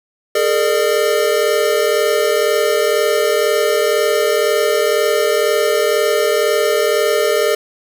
square tone cluster, 416.6 / 458.6 / 601 Hz, G#4 / A#4 / D5, +5 / -28 / +40 cents, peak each -18 dBFS, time 0.35-7.55 s, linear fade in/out 5 ms, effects 8-bit

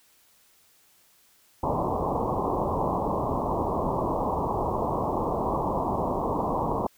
white low-pass noise, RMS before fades -27 dBFS, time 1.63-6.87 s, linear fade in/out 5 ms, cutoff 1100 Hz, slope 96 dB/octave, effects white hiss -61 dBFS RMS until 6.97 s

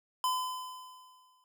square tone with exponential decay, 1016 Hz, B5, 49 cents sharp, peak -27 dBFS, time 0.24-1.44 s, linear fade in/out 1 ms, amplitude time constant 260 ms, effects none

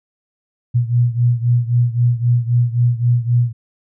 sine beating tone pair, 119.4 / 123.2 Hz, A#2 / B2, +42 / -4 cents, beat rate 3.8 Hz, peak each -14 / -17 dBFS, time 0.74-3.53 s, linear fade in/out 20 ms, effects none

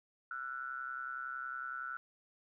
triangle ring-modulated tone, 65.41 Hz, C2, in tune, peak -34 dBFS, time 0.31-1.97 s, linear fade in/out 0 ms, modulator 1410 Hz, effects none

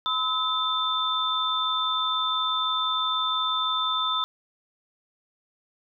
sine tone cluster, 1014 / 1290 / 3557 Hz, B5 / E6 / A7, +45 / -38 / +18 cents, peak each -30 / -27 / -26 dBFS, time 0.06-4.24 s, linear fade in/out 0 ms, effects none

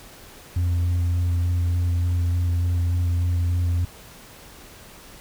sine tone with vibrato, 87.31 Hz, F2, in tune, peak -16 dBFS, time 0.56-3.85 s, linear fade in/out 5 ms, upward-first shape square, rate 3.4 Hz, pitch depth 12 cents each way, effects tanh soft clip ceiling -18 dBFS + pink hiss -45 dBFS RMS until 5.2 s

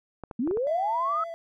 clicks, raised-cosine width 1 ms, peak -23 dBFS, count 5, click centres 0.237 / 0.312 / 0.475 / 0.511 / 0.572 s
sine linear sweep, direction up, 215.3 to 1317 Hz, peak -24 dBFS, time 0.39-1.24 s, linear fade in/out 5 ms
triangle tone with vibrato, 670 Hz, E5, 28 cents sharp, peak -32 dBFS, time 0.67-1.34 s, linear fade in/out 0 ms, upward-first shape square, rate 12 Hz, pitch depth 13 cents each way
effects none

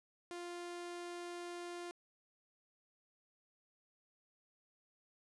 sawtooth tone, 349.2 Hz, F4, in tune, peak -40 dBFS, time 0.31-1.91 s, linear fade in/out 0 ms, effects resampled to 24000 Hz

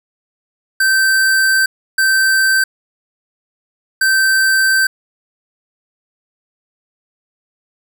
square tone bursts at uneven times, 1553 Hz, G6, 17 cents flat, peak -11 dBFS, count 3, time 0.8-1.66 / 1.98-2.64 / 4.01-4.87 s, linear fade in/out 5 ms, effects none

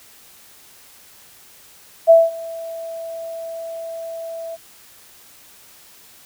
sine tone with ADSR envelope, 661 Hz, E5, 5 cents sharp, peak -4 dBFS, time 2.07-4.57 s, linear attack 32 ms, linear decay 200 ms, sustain -23 dB, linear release 29 ms, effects white hiss -47 dBFS RMS until 6.25 s

